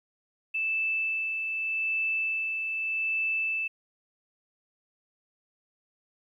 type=tone with tremolo; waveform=sine; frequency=2637 Hz; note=E7; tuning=in tune; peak=-25 dBFS; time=0.54-3.68 s; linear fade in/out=10 ms; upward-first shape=sine; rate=0.83 Hz; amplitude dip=35%; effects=11-bit